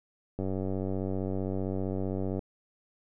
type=click train; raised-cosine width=2 ms; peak=-20 dBFS; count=192; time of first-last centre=0.39-2.392 s; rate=95.4 Hz; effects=none